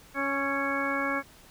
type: harmonic tone with a mistuned harmonic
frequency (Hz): 277.2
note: C#4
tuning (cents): 0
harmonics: 1 / 2 / 3 / 4 / 5 / 6 / 8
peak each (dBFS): -33 / -34 / -39 / -33 / -35 / -33 / -34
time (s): 0.14-1.23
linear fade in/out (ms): 50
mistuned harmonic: 5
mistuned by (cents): -23
effects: pink hiss -54 dBFS RMS until 1.5 s